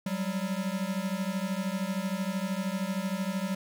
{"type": "beating tone pair", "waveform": "square", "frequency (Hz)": [185, 198], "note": ["F#3", "G3"], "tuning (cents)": [0, 18], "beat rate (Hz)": 13, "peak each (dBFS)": [-33, -33], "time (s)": [0.06, 3.55], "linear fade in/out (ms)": 5, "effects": []}